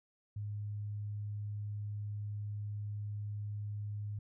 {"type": "tone", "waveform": "sine", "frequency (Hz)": 103.83, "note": "G#2", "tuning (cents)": 0, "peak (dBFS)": -37, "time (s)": [0.36, 4.19], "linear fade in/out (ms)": 5, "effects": []}